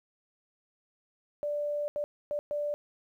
sine tone bursts at uneven times, 587.3 Hz, D5, in tune, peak -29 dBFS, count 4, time 1.43-1.88 / 1.96-2.04 / 2.31-2.39 / 2.51-2.74 s, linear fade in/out 0 ms, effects 11-bit

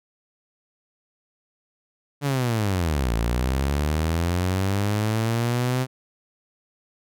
sawtooth linear two-way sweep, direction down then up, 146.3 to 55 to 130.1 Hz, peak -17 dBFS, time 2.21-5.87 s, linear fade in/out 50 ms, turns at 3.14 s, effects none

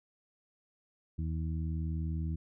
harmonic tone, 80 Hz, D#2, 49 cents sharp, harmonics 1 / 2 / 3 / 4, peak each -33 / -37 / -46 / -47 dBFS, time 1.18-2.36 s, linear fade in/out 10 ms, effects none

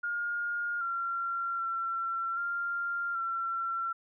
sine tone with pitch steps, 1419 / 1373 / 1355 / 1393 / 1356 Hz, F6 / F6 / E6 / F6 / E6, +27 / -30 / +47 / -5 / +49 cents, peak -30 dBFS, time 0.03-3.93 s, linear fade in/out 10 ms, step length 780 ms, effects none

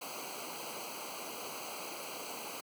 pink noise with comb filter, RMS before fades -43 dBFS, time 0.01-2.61 s, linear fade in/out 10 ms, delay 0.56 ms, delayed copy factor -0.9, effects high-pass 200 Hz 12 dB/octave

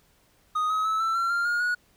triangle tone with pitch steps, 1244.5 / 1272.9 / 1301.9 / 1331.5 / 1361.8 / 1392.9 / 1424.6 / 1457.1 Hz, D#6 / D#6 / E6 / E6 / F6 / F6 / F6 / F#6, 0 / +39 / -22 / +17 / -44 / -5 / +34 / -27 cents, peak -21 dBFS, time 0.55-1.75 s, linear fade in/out 10 ms, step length 150 ms, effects pink hiss -63 dBFS RMS until 1.96 s

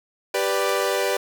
sawtooth chord, G major, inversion none, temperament equal, 392 / 493.9 / 587.3 Hz, G4 / B4 / D5, 0 / 0 / 0 cents, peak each -21 dBFS, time 0.34-1.17 s, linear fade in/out 5 ms, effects none

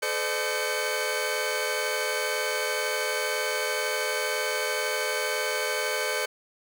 sawtooth tone cluster, 432 / 510 / 602 / 1543 / 2232 Hz, A4 / C5 / D5 / G6 / C#7, -32 / -44 / +43 / -28 / +11 cents, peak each -29 dBFS, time 0.02-6.26 s, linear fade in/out 10 ms, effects none

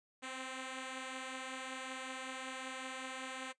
5% pulse beating tone pair, 259.9 / 265.2 Hz, C4 / C4, -11 / +23 cents, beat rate 5.3 Hz, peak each -32 / -38 dBFS, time 0.22-3.53 s, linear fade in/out 20 ms, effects noise-tail reverb RT60 0.1 s tail -18 dB re dry + resampled to 22050 Hz

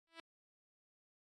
5% pulse tone with exponential growth, 329.6 Hz, E4, in tune, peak -34 dBFS, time 0.07-0.2 s, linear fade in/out 1 ms, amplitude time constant 27 ms, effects low-pass 6000 Hz 12 dB/octave + MP3 96 kbps

